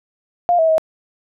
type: tone with pitch steps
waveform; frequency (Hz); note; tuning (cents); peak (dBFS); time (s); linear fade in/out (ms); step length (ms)
sine; 702 / 647 / 637; F5 / E5 / D#5; +9 / -32 / +41; -11; 0.49-0.781; 0; 97
effects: none